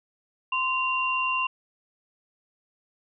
sine tone pair together, 1037 / 2768 Hz, C6 / F7, -16 / -16 cents, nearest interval octave + perfect fourth, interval 1700 cents, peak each -26 dBFS, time 0.52-1.47 s, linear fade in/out 5 ms, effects none

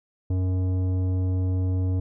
sine tone with tanh clipping, 92.5 Hz, F#2, in tune, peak -23 dBFS, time 0.3-2 s, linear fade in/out 5 ms, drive 12 dB, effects none

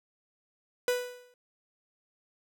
45% pulse tone with exponential decay, 493.9 Hz, B4, in tune, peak -23 dBFS, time 0.88-1.34 s, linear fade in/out 1 ms, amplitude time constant 100 ms, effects none

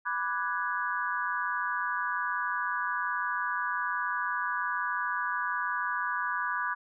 sine chord, G# half-diminished seventh, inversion first, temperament equal, 987.8 / 1174.7 / 1480 / 1661.2 Hz, B5 / D6 / F#6 / G#6, 0 / 0 / 0 / 0 cents, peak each -34 dBFS, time 0.05-6.75 s, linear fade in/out 20 ms, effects none

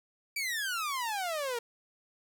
sawtooth exponential sweep, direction down, 2349 to 458 Hz, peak -28 dBFS, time 0.36-1.59 s, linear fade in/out 5 ms, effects none

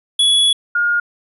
square / sine tone pair in turn, 3386 / 1423.6 Hz, G#7 / F6, +33 / +33 cents, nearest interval octave + minor third, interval 1500 cents, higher first, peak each -11 / -13 dBFS, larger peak first, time 0.19-0.53 / 0.75-1 s, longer first, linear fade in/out 5 ms, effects resampled to 32000 Hz

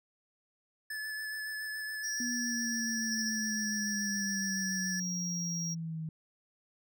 square tone with vibrato, 1731 Hz, A6, 29 cents flat, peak -37 dBFS, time 0.9-5 s, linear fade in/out 5 ms, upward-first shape sine, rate 7.1 Hz, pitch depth 15 cents each way
triangle tone, 5640 Hz, F8, 16 cents sharp, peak -34 dBFS, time 2.03-5.75 s, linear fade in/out 20 ms
sine linear sweep, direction down, 244.5 to 157.7 Hz, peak -35 dBFS, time 2.2-6.09 s, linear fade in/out 2 ms
sine tone bursts, 5274 Hz, E8, in tune, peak -35 dBFS, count 3, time 3.11-3.298 s, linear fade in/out 10 ms, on 44 ms, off 28 ms
effects none

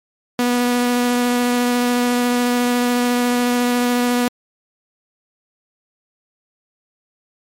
sawtooth tone with vibrato, 244.2 Hz, B3, 19 cents flat, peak -11 dBFS, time 0.39-4.28 s, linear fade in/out 2 ms, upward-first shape triangle, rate 14 Hz, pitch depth 10 cents each way, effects MP3 64 kbps

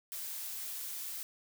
blue noise, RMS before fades -41 dBFS, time 0.12-1.23 s, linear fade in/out 0 ms, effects none

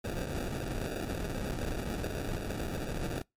pink noise with sample-and-hold, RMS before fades -35 dBFS, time 0.04-3.22 s, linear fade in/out 5 ms, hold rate 1050 Hz, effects noise-tail reverb RT60 0.2 s tail -26 dB re dry + MP3 64 kbps

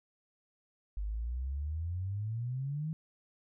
sine exponential sweep, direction up, 49 to 161.7 Hz, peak -33 dBFS, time 0.97-2.93 s, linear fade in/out 0 ms, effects none

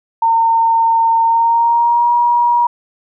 sine tone with pitch glide, 912 to 955.7 Hz, A#5 to A#5, -38 to +43 cents, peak -9 dBFS, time 0.22-2.67 s, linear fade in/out 5 ms, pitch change +81 cents, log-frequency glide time 1.22-2.12 s, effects none

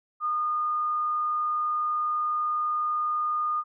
sine tone, 1222 Hz, D#6, 32 cents flat, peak -24 dBFS, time 0.2-3.64 s, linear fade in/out 50 ms, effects none

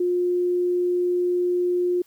sine tone, 356.1 Hz, F4, 34 cents sharp, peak -19 dBFS, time 0-2.02 s, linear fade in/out 5 ms, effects white hiss -60 dBFS RMS until 2.06 s

